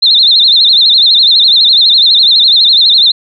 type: tone with vibrato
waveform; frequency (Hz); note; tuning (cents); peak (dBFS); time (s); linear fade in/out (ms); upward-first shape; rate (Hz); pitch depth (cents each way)
sine; 3889; B7; -27; -3; 0.02-3.12; 10; sine; 12; 160
effects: none